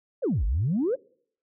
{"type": "exponential two-way sweep", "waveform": "sine", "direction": "down then up", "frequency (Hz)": [624, 46.25, 577], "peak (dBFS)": -21, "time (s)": [0.22, 0.96], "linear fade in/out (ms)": 20, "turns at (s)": 0.45, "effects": ["noise-tail reverb RT60 0.6 s tail -26 dB re dry", "tanh soft clip ceiling -18 dBFS"]}